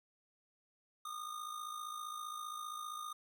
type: tone with amplitude modulation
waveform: square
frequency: 1225 Hz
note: D#6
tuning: 27 cents flat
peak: -40 dBFS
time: 1.05-3.13 s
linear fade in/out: 5 ms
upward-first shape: sine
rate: 55.2 Hz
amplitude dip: 60%
effects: none